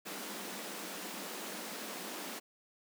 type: high-pass noise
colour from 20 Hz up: pink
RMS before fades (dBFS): -43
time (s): 0.05-2.4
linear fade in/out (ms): 20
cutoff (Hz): 180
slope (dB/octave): 96
effects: none